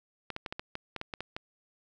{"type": "clicks", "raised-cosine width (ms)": 0.3, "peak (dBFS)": -20, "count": 11, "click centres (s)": [0.303, 0.364, 0.462, 0.525, 0.595, 0.754, 0.963, 1.014, 1.138, 1.206, 1.365], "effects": []}